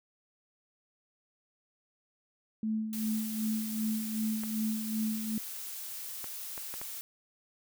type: tone with tremolo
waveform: sine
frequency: 218.4 Hz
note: A3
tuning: 13 cents flat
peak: -28 dBFS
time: 2.63-5.38 s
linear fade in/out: 2 ms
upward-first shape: sine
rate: 2.6 Hz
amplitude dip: 55%
type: noise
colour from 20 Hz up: blue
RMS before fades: -41 dBFS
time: 2.93-7.01 s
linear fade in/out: 0 ms
type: clicks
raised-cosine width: 0.5 ms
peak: -27 dBFS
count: 5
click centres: 4.436 / 6.243 / 6.578 / 6.74 / 6.815 s
effects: none